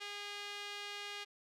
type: tone with band-pass filter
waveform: sawtooth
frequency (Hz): 409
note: G#4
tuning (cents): -26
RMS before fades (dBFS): -45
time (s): 0-1.25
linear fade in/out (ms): 20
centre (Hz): 3100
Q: 1.4
effects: none